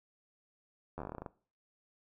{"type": "slowing click train", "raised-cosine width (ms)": 1, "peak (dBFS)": -27, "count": 13, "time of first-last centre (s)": [0.98, 1.262], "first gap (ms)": 11, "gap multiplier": 1.13, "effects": ["noise-tail reverb RT60 0.4 s tail -19 dB re dry"]}